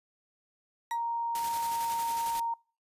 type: tone with pitch glide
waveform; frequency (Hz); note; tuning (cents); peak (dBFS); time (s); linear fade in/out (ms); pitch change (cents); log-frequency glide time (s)
sine; 932.3 to 926.4; A#5 to A#5; 0 to -11; -29; 0.91-2.54; 5; -11; 1.21-1.88
type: tone with exponential decay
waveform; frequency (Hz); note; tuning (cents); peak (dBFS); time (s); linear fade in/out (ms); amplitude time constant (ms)
sawtooth; 1915; A#6; +46; -34; 0.91-1.02; 0; 22
type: noise with tremolo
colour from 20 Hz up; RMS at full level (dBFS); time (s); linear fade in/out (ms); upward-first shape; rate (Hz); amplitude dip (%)
white; -39; 1.35-2.4; 2; square; 11; 35
effects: noise-tail reverb RT60 0.4 s tail -26 dB re dry + resampled to 32000 Hz